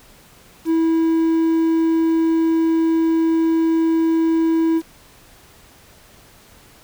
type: tone with quantisation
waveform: triangle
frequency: 326 Hz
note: E4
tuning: 19 cents flat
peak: -12 dBFS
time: 0.65-4.82 s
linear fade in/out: 50 ms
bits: 7
effects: pink hiss -48 dBFS RMS until 6.83 s